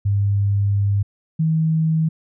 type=tone pair in turn; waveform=sine; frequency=100.6 / 159.69 Hz; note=G2 / D#3; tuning=+45 / +45 cents; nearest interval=minor sixth; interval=800 cents; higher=second; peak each=-15 dBFS; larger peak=neither; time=0.05-1.03 / 1.39-2.09 s; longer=first; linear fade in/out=10 ms; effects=none